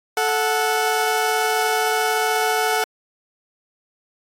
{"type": "tone pair together", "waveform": "20% pulse", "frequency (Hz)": [437.7, 736.1], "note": ["A4", "F#5"], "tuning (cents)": [-9, -9], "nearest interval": "major sixth", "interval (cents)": 900, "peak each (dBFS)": -16, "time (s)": [0.17, 2.84], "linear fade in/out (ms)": 2, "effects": ["AAC 48 kbps"]}